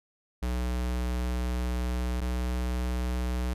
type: tone pair in turn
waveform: square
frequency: 61.4 / 61.69 Hz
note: B1 / B1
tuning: -9 / -1 cents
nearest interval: unison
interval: 8 cents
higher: second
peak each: -28 dBFS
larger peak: neither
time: 0.42-2.21 / 2.21-3.54 s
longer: first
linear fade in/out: 10 ms
effects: resampled to 32000 Hz